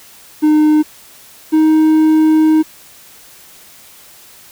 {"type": "tone pair in turn", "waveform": "triangle", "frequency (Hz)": [305.3, 313.2], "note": ["D#4", "D#4"], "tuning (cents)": [-33, 11], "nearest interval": "unison", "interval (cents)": 44, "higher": "second", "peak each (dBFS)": -5, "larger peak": "neither", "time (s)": [[0.42, 0.83], [1.52, 2.63]], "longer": "second", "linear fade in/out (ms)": 20, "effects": ["white hiss -41 dBFS RMS until 4.51 s"]}